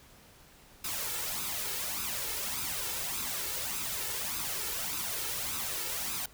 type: noise with flanger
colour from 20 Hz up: white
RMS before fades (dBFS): -35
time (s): 0.84-6.26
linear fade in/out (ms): 5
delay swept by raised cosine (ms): 0.79 to 2.29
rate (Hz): 1.7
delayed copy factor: +0.6
effects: pink hiss -57 dBFS RMS until 6.33 s